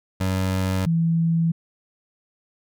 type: tone pair in turn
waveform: 25% pulse / sine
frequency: 94.1 / 165.47 Hz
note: F#2 / E3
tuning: +30 / +7 cents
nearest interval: minor seventh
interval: 977 cents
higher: second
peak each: -17 dBFS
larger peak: neither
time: 0.2-0.86 / 0.86-1.52 s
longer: neither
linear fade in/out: 10 ms
effects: none